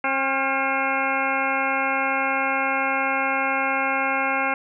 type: harmonic tone with a mistuned harmonic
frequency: 268.5 Hz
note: C4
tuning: 45 cents sharp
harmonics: 1 / 2 / 3 / 4 / 5 / 6 / 8 / 9 / 10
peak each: -32 / -30 / -26 / -29 / -28 / -30 / -27 / -32 / -33 dBFS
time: 0.04-4.54 s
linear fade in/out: 2 ms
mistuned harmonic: 5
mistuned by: +60 cents
effects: none